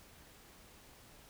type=silence; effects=pink hiss -59 dBFS RMS until 1.29 s